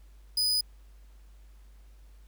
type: tone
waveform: 40% pulse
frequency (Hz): 4978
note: D#8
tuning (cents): 0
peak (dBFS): -23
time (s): 0.37-0.61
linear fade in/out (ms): 5
effects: added 50 Hz sine -50 dBFS peak until 2.27 s + pink hiss -67 dBFS RMS until 2.27 s